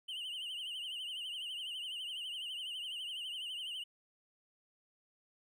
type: tone with vibrato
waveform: triangle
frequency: 2961 Hz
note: F#7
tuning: 1 cent sharp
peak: -38 dBFS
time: 0.08-3.84 s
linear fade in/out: 10 ms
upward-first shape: triangle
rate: 12 Hz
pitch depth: 120 cents each way
effects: none